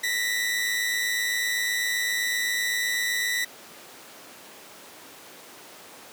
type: tone pair together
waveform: sawtooth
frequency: 1867.7 / 1975.5 Hz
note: A#6 / B6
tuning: +3 / 0 cents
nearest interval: minor second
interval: 97 cents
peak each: -26 / -22 dBFS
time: 0.03-3.45 s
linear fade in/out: 10 ms
effects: pink hiss -45 dBFS RMS until 6.12 s + high-pass 300 Hz 12 dB/octave